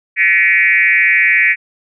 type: tone with frequency modulation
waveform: sine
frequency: 2093 Hz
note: C7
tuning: in tune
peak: -8 dBFS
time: 0.16-1.56 s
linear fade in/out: 50 ms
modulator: 184 Hz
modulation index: 1.8
effects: none